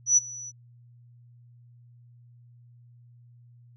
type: tone with ADSR envelope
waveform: sine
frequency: 5920 Hz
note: F#8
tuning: in tune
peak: -14 dBFS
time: 0.06-0.52 s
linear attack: 110 ms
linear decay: 23 ms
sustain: -22 dB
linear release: 34 ms
effects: added 120 Hz sine -51 dBFS peak until 3.76 s